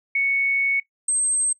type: tone pair in turn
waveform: sine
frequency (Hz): 2217 / 8322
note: C#7 / C9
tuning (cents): 0 / -10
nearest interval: octave + major seventh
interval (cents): 2290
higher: second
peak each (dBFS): -18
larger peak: neither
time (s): 0.15-0.8 / 1.08-1.53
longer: first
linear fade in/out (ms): 5
effects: noise-tail reverb RT60 0.1 s tail -19 dB re dry